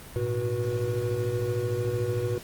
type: tone cluster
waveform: triangle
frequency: 106.2 / 119.6 / 366.7 / 484.4 Hz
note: G#2 / A#2 / F#4 / B4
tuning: +39 / +45 / -15 / -34 cents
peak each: -29 dBFS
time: 0.16-2.38 s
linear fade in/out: 0 ms
effects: pink hiss -45 dBFS RMS until 2.43 s + Opus 24 kbps